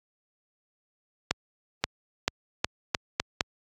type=accelerating click train; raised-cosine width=0.2 ms; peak=-5 dBFS; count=7; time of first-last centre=1.31-3.408 s; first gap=530 ms; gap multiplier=0.83; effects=high-pass 60 Hz 12 dB/octave + AAC 64 kbps